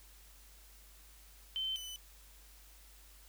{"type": "tone pair in turn", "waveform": ["sine", "sawtooth"], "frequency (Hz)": [3084, 3007], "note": ["G7", "F#7"], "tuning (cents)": [-29, 27], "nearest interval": "unison", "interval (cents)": 44, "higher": "first", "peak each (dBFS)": [-34, -40], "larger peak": "first", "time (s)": [[1.56, 1.76], [1.76, 1.96]], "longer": "neither", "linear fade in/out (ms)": 0, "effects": ["added 50 Hz sine -58 dBFS peak until 3.28 s", "white hiss -61 dBFS RMS until 3.28 s"]}